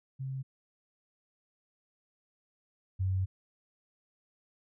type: tone pair in turn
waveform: sine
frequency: 133.3 / 94.26 Hz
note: C3 / F#2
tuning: +33 / +33 cents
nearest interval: tritone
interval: 600 cents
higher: first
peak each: -34 / -27 dBFS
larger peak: second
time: 0.19-0.43 / 2.99-3.26 s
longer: second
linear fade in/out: 20 ms
effects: none